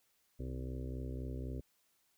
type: harmonic tone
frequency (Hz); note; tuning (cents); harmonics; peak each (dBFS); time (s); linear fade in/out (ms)
63.9; C2; -40; 1 / 2 / 4 / 5 / 6 / 7 / 8 / 9; -41 / -44 / -47 / -53 / -51 / -54 / -57 / -58; 0.39-1.61; 10
effects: white hiss -75 dBFS RMS until 2.17 s